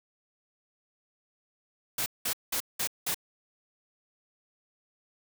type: noise bursts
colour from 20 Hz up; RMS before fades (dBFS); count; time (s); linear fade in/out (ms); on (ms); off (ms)
white; -30; 5; 1.98-3.145; 5; 81; 190
effects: none